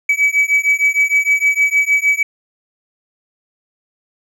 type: beating tone pair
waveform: triangle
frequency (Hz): 2281 / 2287.5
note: C#7 / D7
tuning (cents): +49 / -46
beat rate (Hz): 6.5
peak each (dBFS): -13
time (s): 0.09-2.23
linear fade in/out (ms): 5
effects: none